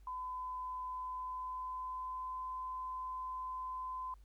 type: tone with pitch glide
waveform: sine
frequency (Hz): 1012 to 1022.6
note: B5 to C6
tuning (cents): +42 to -40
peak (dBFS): -39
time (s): 0.07-4.14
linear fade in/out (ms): 2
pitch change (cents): +18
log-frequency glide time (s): 0.95-2.42
effects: added 50 Hz sine -56 dBFS peak until 4.24 s + pink hiss -75 dBFS RMS until 4.24 s